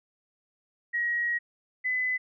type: tone pair in turn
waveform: sine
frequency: 1898 / 2011 Hz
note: A#6 / B6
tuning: +31 / +31 cents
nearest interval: minor second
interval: 100 cents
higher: second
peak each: -25 dBFS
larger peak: neither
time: 0.93-1.39 / 1.84-2.18 s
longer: first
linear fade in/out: 20 ms
effects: none